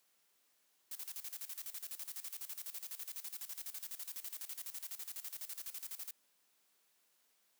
blue noise with tremolo, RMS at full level -44 dBFS, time 0.91-6.11 s, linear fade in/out 5 ms, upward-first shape square, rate 12 Hz, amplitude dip 80%, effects white hiss -75 dBFS RMS until 7.59 s + high-pass 200 Hz 12 dB/octave

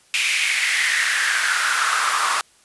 pink noise with high-pass filter sweep, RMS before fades -20 dBFS, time 0.14-2.41 s, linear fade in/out 0 ms, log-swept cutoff 2500 to 1100 Hz, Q 5, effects white hiss -55 dBFS RMS until 2.64 s + resampled to 24000 Hz

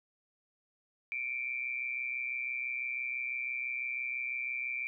sine tone with amplitude modulation, 2347 Hz, D7, 2 cents flat, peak -30 dBFS, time 1.12-4.87 s, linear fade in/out 0 ms, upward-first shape sine, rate 126 Hz, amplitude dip 75%, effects none

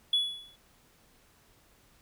triangle tone with exponential decay, 3400 Hz, G#7, 40 cents sharp, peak -18 dBFS, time 0.13-0.56 s, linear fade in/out 5 ms, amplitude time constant 93 ms, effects tanh soft clip ceiling -19 dBFS + pink hiss -63 dBFS RMS until 2.01 s

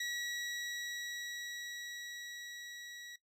20% pulse tone with level ramp, 1924 Hz, B6, 46 cents flat, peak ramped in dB -31 to -42 dBFS, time 0-3.16 s, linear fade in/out 5 ms, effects noise-tail reverb RT60 0.1 s tail -17 dB re dry + low-pass 12000 Hz 12 dB/octave

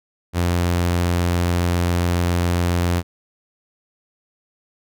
sawtooth tone, 87.31 Hz, F2, in tune, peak -13 dBFS, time 0.33-3.03 s, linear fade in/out 50 ms, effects none

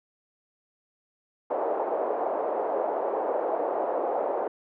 white band-pass noise, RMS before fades -28 dBFS, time 1.5-4.48 s, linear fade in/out 5 ms, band 420 to 740 Hz, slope 24 dB/octave, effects none

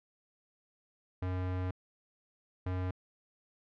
square tone bursts at uneven times, 91.8 Hz, F#2, 13 cents flat, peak -33 dBFS, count 2, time 1.22-1.71 / 2.66-2.91 s, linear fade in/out 5 ms, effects low-pass 2000 Hz 12 dB/octave

